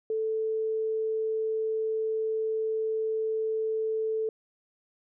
sine tone, 440 Hz, A4, in tune, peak -26 dBFS, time 0.1-4.29 s, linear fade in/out 2 ms, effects none

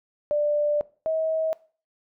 sine tone pair in turn, 591 / 638.9 Hz, D5 / D#5, +11 / +46 cents, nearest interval minor second, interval 135 cents, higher second, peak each -20 / -22 dBFS, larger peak first, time 0.31-0.81 / 1.06-1.53 s, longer first, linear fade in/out 0 ms, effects noise-tail reverb RT60 0.4 s tail -20 dB re dry

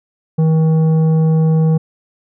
sine tone with tanh clipping, 159.5 Hz, D#3, 43 cents sharp, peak -11 dBFS, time 0.38-1.78 s, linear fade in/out 10 ms, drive 9 dB, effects none

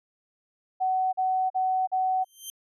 sine tone bursts, 750 Hz, F#5, 23 cents sharp, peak -22 dBFS, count 4, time 0.8-2.246 s, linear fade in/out 20 ms, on 330 ms, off 42 ms
5% pulse tone with exponential growth, 3136 Hz, G7, in tune, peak -23 dBFS, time 2.22-2.5 s, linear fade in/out 1 ms, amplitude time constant 60 ms
effects resampled to 32000 Hz

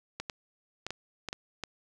clicks, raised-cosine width 0.2 ms, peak -18 dBFS, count 7, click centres 0.2 / 0.298 / 0.866 / 0.906 / 1.287 / 1.329 / 1.637 s, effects none

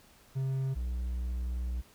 triangle tone pair in turn, 133.3 / 61.3 Hz, C3 / B1, +33 / -12 cents, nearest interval octave + minor second, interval 1345 cents, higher first, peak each -27 / -29 dBFS, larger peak first, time 0.35-0.75 / 0.75-1.82 s, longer second, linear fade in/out 20 ms, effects pink hiss -60 dBFS RMS until 1.94 s

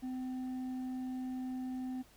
sine tone with hard clipping, 256.2 Hz, C4, 36 cents flat, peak -38 dBFS, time 0.02-2.03 s, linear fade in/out 20 ms, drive 4 dB, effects added 50 Hz sine -66 dBFS peak until 2.16 s + pink hiss -63 dBFS RMS until 2.16 s

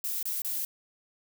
violet noise with dropouts, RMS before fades -32 dBFS, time 0.04-0.65 s, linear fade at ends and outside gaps 1 ms, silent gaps 0.228-0.255 / 0.419-0.447 s, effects none

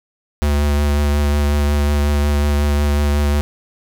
square tone with vibrato, 72.8 Hz, D2, 15 cents flat, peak -14 dBFS, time 0.42-3.41 s, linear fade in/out 0 ms, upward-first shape triangle, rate 5.5 Hz, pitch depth 22 cents each way, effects none

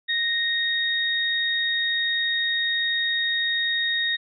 sine tone pair together, 1864.7 / 3726 Hz, A#6 / A#7, 0 / -2 cents, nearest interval octave, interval 1198 cents, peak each -24 dBFS, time 0.08-4.17 s, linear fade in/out 20 ms, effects none

